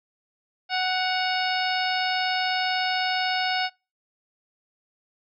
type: harmonic tone with a mistuned harmonic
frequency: 742 Hz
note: F#5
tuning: 5 cents sharp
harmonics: 1 / 2 / 3 / 4 / 5 / 6 / 7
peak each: -26 / -29 / -31 / -32 / -33 / -34 / -34 dBFS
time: 0.69-3.7 s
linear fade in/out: 50 ms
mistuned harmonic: 4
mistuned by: -57 cents
effects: noise-tail reverb RT60 0.3 s tail -26 dB re dry